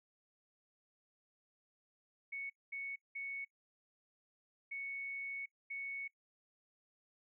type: tone bursts at uneven times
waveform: sine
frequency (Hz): 2217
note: C#7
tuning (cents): 0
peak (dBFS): -40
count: 5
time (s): 2.32-2.5 / 2.72-2.96 / 3.15-3.45 / 4.71-5.46 / 5.7-6.08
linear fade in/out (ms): 10
effects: noise-tail reverb RT60 0.1 s tail -24 dB re dry